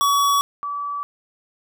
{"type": "tone pair in turn", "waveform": ["square", "sine"], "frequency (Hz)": [1131, 1150.8], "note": ["C#6", "D6"], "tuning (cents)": [34, -36], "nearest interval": "unison", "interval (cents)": 30, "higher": "second", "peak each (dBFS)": [-16, -24], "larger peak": "first", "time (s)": [[0.01, 0.41], [0.63, 1.03]], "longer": "neither", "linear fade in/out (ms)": 0, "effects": []}